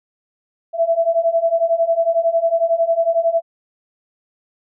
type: beating tone pair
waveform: sine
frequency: 659.3 / 670.3 Hz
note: E5 / E5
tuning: 0 / +29 cents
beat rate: 11 Hz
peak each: -18 / -16 dBFS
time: 0.73-3.42 s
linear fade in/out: 50 ms
effects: none